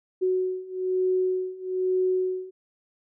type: beating tone pair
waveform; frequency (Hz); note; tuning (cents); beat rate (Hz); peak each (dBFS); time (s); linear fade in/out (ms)
sine; 370 / 371.1; F#4 / F#4; 0 / +5; 1.1; -27 / -25; 0.21-2.51; 20
effects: none